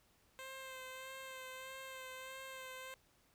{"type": "tone with vibrato", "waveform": "10% pulse", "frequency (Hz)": 523.3, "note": "C5", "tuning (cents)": 0, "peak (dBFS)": -39, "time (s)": [0.39, 2.94], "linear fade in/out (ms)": 0, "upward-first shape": "sine", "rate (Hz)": 1.6, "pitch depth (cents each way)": 22, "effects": ["pink hiss -72 dBFS RMS until 3.34 s"]}